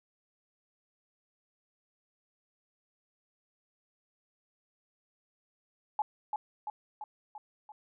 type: tone with echo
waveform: sine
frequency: 847 Hz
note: G#5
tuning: 34 cents sharp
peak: -26 dBFS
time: 5.99-6.02 s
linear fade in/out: 2 ms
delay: 340 ms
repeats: 5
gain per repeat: -4 dB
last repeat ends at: 7.72 s
effects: none

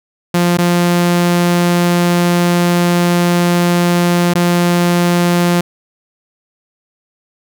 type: tone with dropouts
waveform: sawtooth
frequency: 174.61 Hz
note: F3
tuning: in tune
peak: -6 dBFS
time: 0.34-5.61 s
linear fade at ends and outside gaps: 5 ms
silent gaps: 0.573-0.585 / 4.337-4.352 s
effects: none

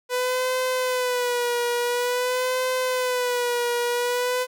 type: tone with vibrato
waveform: sawtooth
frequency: 495.8 Hz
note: B4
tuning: 7 cents sharp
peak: -18 dBFS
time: 0.09-4.47 s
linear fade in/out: 50 ms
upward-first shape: sine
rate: 0.48 Hz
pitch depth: 56 cents each way
effects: none

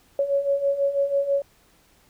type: beating tone pair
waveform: sine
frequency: 554.4 / 560.5 Hz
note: C#5 / C#5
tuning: 0 / +19 cents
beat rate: 6.1 Hz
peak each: -26 / -21 dBFS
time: 0.19-1.42 s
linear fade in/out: 2 ms
effects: pink hiss -59 dBFS RMS until 2.09 s

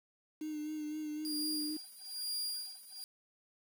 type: tone with vibrato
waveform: sine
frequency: 304.8 Hz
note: D#4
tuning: 36 cents flat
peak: -37 dBFS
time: 0.41-1.77 s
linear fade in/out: 5 ms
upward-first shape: sine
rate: 3.9 Hz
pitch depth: 27 cents each way
type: tone with tremolo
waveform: sawtooth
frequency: 4815 Hz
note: D8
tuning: 42 cents sharp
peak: -32 dBFS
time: 1.25-3.04 s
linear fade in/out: 0 ms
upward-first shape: sine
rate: 1.1 Hz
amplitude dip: 90%
effects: 9-bit

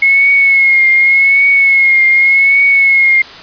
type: tone with vibrato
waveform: sine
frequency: 2174 Hz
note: C#7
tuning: 34 cents flat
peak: -5 dBFS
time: 0.02-3.22 s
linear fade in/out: 5 ms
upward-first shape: triangle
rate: 0.86 Hz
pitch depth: 51 cents each way
effects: white hiss -31 dBFS RMS until 3.42 s + resampled to 11025 Hz

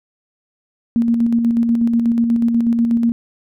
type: tone with tremolo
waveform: sine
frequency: 233.1 Hz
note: A#3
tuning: in tune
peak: -11 dBFS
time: 0.96-3.12 s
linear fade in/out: 0 ms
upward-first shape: square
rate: 8.2 Hz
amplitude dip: 35%
effects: none

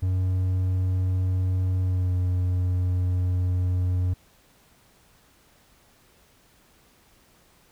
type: tone with pitch glide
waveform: triangle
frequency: 92.5 to 90.65 Hz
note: F#2 to F#2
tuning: 0 to -35 cents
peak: -19 dBFS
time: 0.02-4.14 s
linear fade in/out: 10 ms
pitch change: -35 cents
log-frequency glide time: 1.82-2.13 s
effects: pink hiss -59 dBFS RMS until 7.71 s

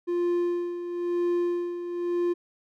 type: tone with tremolo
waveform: triangle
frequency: 349.4 Hz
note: F4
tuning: 1 cent sharp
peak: -20 dBFS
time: 0.07-2.34 s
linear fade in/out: 20 ms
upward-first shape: sine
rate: 1 Hz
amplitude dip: 65%
effects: none

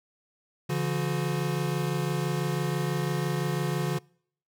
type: tone cluster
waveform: square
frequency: 143.2 / 169.2 / 362.6 Hz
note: D3 / E3 / F#4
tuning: -43 / +45 / -35 cents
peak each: -29 / -32 / -35 dBFS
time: 0.69-3.99 s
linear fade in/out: 10 ms
effects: noise-tail reverb RT60 0.6 s tail -26 dB re dry

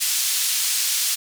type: band-pass noise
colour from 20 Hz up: pink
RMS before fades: -22 dBFS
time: 0-1.16 s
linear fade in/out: 20 ms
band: 4200 to 14000 Hz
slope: 12 dB/octave
effects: none

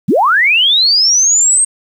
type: linear sweep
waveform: sine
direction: up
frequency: 129.5 to 8510 Hz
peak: -7 dBFS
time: 0.08-1.65 s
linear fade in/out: 10 ms
effects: 7-bit

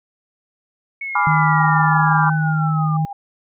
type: linear sweep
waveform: sine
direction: down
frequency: 2217 to 1174.7 Hz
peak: -24 dBFS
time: 1.01-2.97 s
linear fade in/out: 5 ms
type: chord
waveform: sine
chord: G# diminished seventh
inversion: none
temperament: equal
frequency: 830.6 / 987.8 / 1174.7 / 1396.9 Hz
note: G#5 / B5 / D6 / F6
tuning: 0 / 0 / 0 / 0 cents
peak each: -20 dBFS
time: 1.15-2.3 s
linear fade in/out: 5 ms
type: tone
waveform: sine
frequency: 155.56 Hz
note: D#3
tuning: in tune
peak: -16 dBFS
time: 1.27-3.05 s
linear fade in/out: 0 ms
type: tone with tremolo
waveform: sine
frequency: 805 Hz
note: G5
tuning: 46 cents sharp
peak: -23 dBFS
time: 1.59-3.13 s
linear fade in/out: 5 ms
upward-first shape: sine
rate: 5.9 Hz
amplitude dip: 60%
effects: none

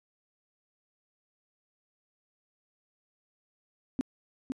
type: tone with echo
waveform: sine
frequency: 261.6 Hz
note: C4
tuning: in tune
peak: -24 dBFS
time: 3.99-4.01 s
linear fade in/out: 0 ms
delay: 510 ms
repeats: 1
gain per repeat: -5 dB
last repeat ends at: 4.52 s
effects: resampled to 24000 Hz

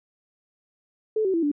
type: tone with pitch steps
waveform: sine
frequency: 434.4 / 380.4 / 333 / 291.6 Hz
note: A4 / F#4 / E4 / D4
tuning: -22 / +48 / +18 / -12 cents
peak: -20 dBFS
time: 1.16-1.516 s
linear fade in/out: 5 ms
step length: 89 ms
effects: none

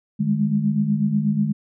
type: tone cluster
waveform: sine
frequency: 152.3 / 201.4 / 209.6 Hz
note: D#3 / G3 / G#3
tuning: -37 / +47 / +16 cents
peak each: -23 / -24 / -20 dBFS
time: 0.19-1.53 s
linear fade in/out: 20 ms
effects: none

